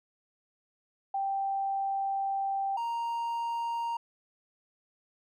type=tone pair in turn; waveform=sine / triangle; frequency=784 / 932.3 Hz; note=G5 / A#5; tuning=0 / 0 cents; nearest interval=minor third; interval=300 cents; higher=second; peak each=-28 dBFS; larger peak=neither; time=1.14-2.77 / 2.77-3.97 s; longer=first; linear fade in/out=5 ms; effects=none